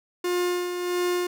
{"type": "tone with tremolo", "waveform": "45% pulse", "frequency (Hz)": 356, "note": "F4", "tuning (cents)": 33, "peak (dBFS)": -22, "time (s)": [0.24, 1.27], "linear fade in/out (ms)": 5, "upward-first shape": "sine", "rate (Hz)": 1.5, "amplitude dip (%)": 50, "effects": []}